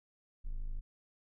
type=tone; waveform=triangle; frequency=26.54 Hz; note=G#0; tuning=38 cents sharp; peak=-33 dBFS; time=0.44-0.81 s; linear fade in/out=20 ms; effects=none